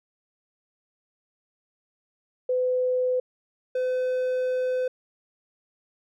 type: tone pair in turn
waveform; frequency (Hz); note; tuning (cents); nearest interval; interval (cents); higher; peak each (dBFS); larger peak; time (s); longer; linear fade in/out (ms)
sine / triangle; 505 / 508.2; B4 / B4; +39 / +49; unison; 10; second; -21; neither; 2.49-3.2 / 3.75-4.88; second; 5
effects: none